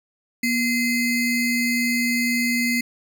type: ring-modulated tone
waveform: square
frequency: 1151 Hz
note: D6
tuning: 35 cents flat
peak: -17 dBFS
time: 0.43-2.81 s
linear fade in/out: 5 ms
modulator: 911 Hz
effects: 9-bit